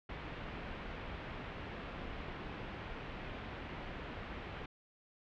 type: low-pass noise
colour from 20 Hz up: pink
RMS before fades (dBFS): -45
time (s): 0.09-4.66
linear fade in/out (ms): 5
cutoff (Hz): 3000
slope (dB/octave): 24
effects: none